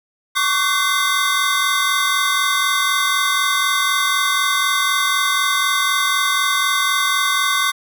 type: tone cluster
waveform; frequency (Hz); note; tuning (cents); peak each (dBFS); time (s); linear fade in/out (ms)
square; 1106 / 1150 / 1519 / 2070 / 3670; C#6 / D6 / F#6 / C7 / A#7; -4 / -37 / +45 / -19 / -28; -23; 0.35-7.72; 20
effects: none